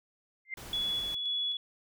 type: tone with exponential growth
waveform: sine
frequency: 2093 Hz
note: C7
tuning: in tune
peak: -30 dBFS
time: 0.45-0.54 s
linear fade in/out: 2 ms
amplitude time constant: 19 ms
type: noise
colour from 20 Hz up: pink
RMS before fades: -46 dBFS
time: 0.57-1.15 s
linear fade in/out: 5 ms
type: tone with tremolo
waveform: sine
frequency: 3394 Hz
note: G#7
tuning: 37 cents sharp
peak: -29 dBFS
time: 0.73-1.57 s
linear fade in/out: 2 ms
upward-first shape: square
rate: 1.9 Hz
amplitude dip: 30%
effects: none